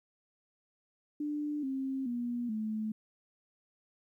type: tone with pitch steps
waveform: sine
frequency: 296.3 / 267 / 240.7 / 216.9 Hz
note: D4 / C4 / B3 / A3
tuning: +15 / +35 / -44 / -25 cents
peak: -32 dBFS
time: 1.2-2.92 s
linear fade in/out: 5 ms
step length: 430 ms
effects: 12-bit